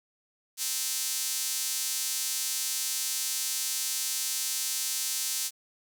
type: tone with high-pass filter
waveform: sawtooth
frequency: 260 Hz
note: C4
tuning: 11 cents flat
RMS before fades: -31 dBFS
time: 0.57-5.51 s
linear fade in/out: 50 ms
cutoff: 6100 Hz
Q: 0.95
effects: none